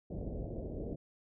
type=low-pass noise; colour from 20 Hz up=pink; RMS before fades=-40 dBFS; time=0.1-0.96 s; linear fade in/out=10 ms; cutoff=620 Hz; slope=48 dB/octave; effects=none